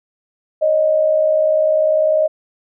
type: tone pair together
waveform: sine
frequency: 562.2 / 622.3 Hz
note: C#5 / D#5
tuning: +24 / 0 cents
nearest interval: major second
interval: 176 cents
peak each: -20 / -12 dBFS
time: 0.61-2.28 s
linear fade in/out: 20 ms
effects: none